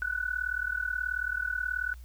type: tone with amplitude modulation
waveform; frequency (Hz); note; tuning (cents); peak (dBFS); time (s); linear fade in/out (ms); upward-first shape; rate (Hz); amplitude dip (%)
sine; 1486; F#6; +7; -25; 0.02-1.94; 0; sine; 38.5; 90
effects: added 60 Hz sine -43 dBFS peak until 2.04 s + white hiss -62 dBFS RMS until 2.04 s